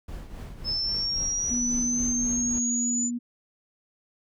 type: noise with tremolo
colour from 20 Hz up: brown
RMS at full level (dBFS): -35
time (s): 0.08-2.59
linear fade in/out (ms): 5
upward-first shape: triangle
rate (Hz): 3.7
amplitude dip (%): 65
type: linear sweep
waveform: sine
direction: up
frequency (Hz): 5200 to 7040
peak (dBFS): -25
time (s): 0.64-3.11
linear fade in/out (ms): 50
type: tone with pitch glide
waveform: sine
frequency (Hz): 242.5 to 240.5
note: B3 to B3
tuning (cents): -31 to -46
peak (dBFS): -27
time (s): 1.5-3.19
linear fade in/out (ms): 20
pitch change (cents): -15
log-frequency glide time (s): 1.77-2.78
effects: none